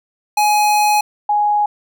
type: tone pair in turn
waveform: square / sine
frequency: 839 / 831.8 Hz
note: G#5 / G#5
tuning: +17 / +2 cents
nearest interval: unison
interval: 15 cents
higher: first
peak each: -12 dBFS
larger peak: neither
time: 0.37-1.01 / 1.29-1.66 s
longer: first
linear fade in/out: 5 ms
effects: none